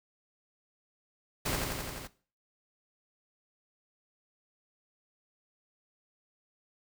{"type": "noise with echo", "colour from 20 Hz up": "pink", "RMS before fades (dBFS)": -32, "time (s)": [1.45, 1.56], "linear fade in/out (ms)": 10, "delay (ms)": 86, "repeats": 6, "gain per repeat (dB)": -2, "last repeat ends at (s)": 2.076, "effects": ["noise-tail reverb RT60 0.4 s tail -18 dB re dry"]}